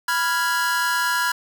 45% pulse chord, F diminished, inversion second, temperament equal, 987.8 / 1396.9 / 1661.2 Hz, Cb6 / F6 / Ab6, 0 / 0 / 0 cents, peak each -24 dBFS, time 0.08-1.32 s, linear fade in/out 5 ms, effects none

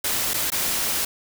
white noise with dropouts, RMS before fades -24 dBFS, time 0.04-1.05 s, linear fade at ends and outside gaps 5 ms, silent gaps 0.336-0.34 / 0.503-0.519 s, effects none

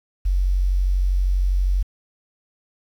sine tone, 46.25 Hz, F#1, in tune, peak -16 dBFS, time 0.25-1.83 s, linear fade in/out 10 ms, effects 8-bit

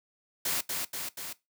white noise with echo, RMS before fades -30 dBFS, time 0.45-0.61 s, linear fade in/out 5 ms, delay 240 ms, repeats 3, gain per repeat -3 dB, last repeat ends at 1.33 s, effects noise-tail reverb RT60 0.2 s tail -19 dB re dry + high-pass 100 Hz 12 dB/octave

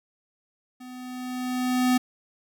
square tone with level ramp, 251.9 Hz, B3, 34 cents sharp, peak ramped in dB -41 to -18 dBFS, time 0.8-1.98 s, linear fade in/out 10 ms, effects none

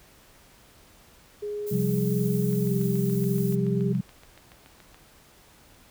sine tone with pitch glide, 415.3 to 399.3 Hz, G#4 to G4, 0 to +32 cents, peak -29 dBFS, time 1.42-3.93 s, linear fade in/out 10 ms, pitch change -68 cents, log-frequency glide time 2.63-2.74 s
violet noise, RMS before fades -40 dBFS, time 1.66-3.56 s, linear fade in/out 20 ms
sine chord, C suspended fourth, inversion none, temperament just, 130.81 / 174.42 / 196.22 Hz, C3 / F3 / G3, 0 / -2 / +2 cents, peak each -27 dBFS, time 1.71-4.01 s, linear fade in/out 10 ms
click train, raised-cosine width 0.3 ms, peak -33 dBFS, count 18, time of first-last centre 2.53-4.945 s, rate 7.04 Hz
effects pink hiss -55 dBFS RMS until 5.9 s

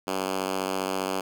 5% pulse tone with high-pass filter, 95 Hz, F#2, 46 cents sharp, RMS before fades -29 dBFS, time 0.07-1.21 s, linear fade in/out 5 ms, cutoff 240 Hz, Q 1, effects none

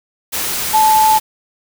sine tone in noise, 870 Hz, A5, 20 cents flat, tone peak -8 dBFS, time 0.73-1.19 s, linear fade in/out 20 ms, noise white, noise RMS -20 dBFS, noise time 0.32-1.2 s, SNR +9 dB, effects none

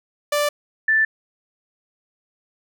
sawtooth / sine tone pair in turn, 587.3 / 1763 Hz, D5 / A6, 0 / +3 cents, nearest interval octave + perfect fifth, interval 1903 cents, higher second, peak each -14 dBFS, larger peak neither, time 0.32-0.49 / 0.88-1.05 s, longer neither, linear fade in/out 5 ms, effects none

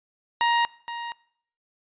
sawtooth tone with echo, 941 Hz, A#5, 16 cents sharp, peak -15 dBFS, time 0.41-0.65 s, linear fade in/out 0 ms, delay 470 ms, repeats 1, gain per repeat -12 dB, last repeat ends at 1.12 s, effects noise-tail reverb RT60 0.6 s tail -22 dB re dry + resampled to 8000 Hz

